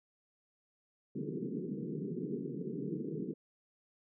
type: band-pass noise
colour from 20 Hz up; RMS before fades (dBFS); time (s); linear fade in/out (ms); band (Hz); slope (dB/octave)
pink; -39; 1.15-3.34; 5; 140 to 450; 96
effects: none